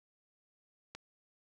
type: click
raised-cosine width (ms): 0.2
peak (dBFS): -27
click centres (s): 0.95
effects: none